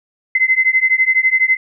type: beating tone pair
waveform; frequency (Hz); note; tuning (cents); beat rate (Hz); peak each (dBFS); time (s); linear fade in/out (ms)
sine; 2050 / 2062; C7 / C7; -36 / -26; 12; -14; 0.35-1.57; 5
effects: none